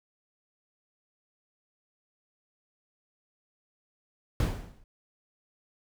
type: noise with exponential decay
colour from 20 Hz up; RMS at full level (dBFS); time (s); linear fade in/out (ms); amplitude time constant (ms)
brown; -21; 4.4-4.84; 2; 94
effects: none